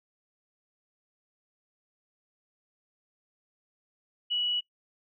sine tone, 2935 Hz, F#7, 15 cents flat, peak -26 dBFS, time 4.3-4.61 s, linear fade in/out 20 ms, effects noise-tail reverb RT60 0.1 s tail -21 dB re dry

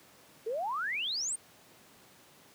sine exponential sweep, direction up, 420.1 to 9040 Hz, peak -31 dBFS, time 0.46-1.36 s, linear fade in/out 10 ms, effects pink hiss -58 dBFS RMS until 2.54 s + high-pass 150 Hz 12 dB/octave

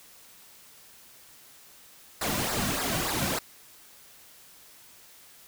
pink noise with flanger, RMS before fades -29 dBFS, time 2.21-3.39 s, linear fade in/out 5 ms, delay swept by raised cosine 0.31 to 2.41 ms, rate 3.4 Hz, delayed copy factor -0.75, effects white hiss -53 dBFS RMS until 5.47 s

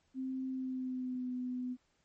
sine tone with pitch glide, 261.6 to 250.7 Hz, C4 to B3, 0 to +26 cents, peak -35 dBFS, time 0.14-1.77 s, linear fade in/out 50 ms, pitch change -74 cents, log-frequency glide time 0.49-1.32 s, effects pink hiss -75 dBFS RMS until 2.04 s + MP3 32 kbps

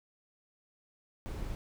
brown noise, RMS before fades -38 dBFS, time 1.26-1.55 s, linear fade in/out 0 ms, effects none

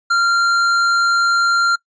sine tone with tanh clipping, 1385 Hz, F6, 15 cents flat, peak -14 dBFS, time 0.1-1.76 s, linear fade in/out 10 ms, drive 15 dB, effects noise-tail reverb RT60 0.1 s tail -24 dB re dry + resampled to 16000 Hz

